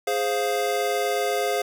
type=chord; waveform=square; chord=F minor; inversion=first; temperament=equal; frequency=415.3 / 523.3 / 698.5 Hz; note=Ab4 / C5 / F5; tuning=0 / 0 / 0 cents; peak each=-27 / -28 / -27 dBFS; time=0.07-1.62 s; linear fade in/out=5 ms; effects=none